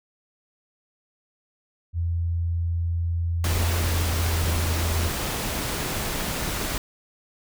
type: tone with pitch glide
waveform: sine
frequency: 84.8 to 83.01 Hz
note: E2 to E2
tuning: +50 to +13 cents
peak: -22 dBFS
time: 1.93-5.11 s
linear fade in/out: 50 ms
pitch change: -37 cents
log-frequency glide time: 3.68-4.17 s
type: noise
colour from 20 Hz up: pink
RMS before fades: -28 dBFS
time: 3.44-6.78 s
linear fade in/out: 2 ms
effects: none